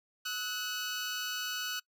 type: tone pair together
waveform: 15% pulse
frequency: 1280.5 / 1480 Hz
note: D#6 / F#6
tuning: +49 / 0 cents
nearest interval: minor third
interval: 251 cents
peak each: -36 / -28 dBFS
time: 0.25-1.8 s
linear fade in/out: 10 ms
effects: noise-tail reverb RT60 0.1 s tail -24 dB re dry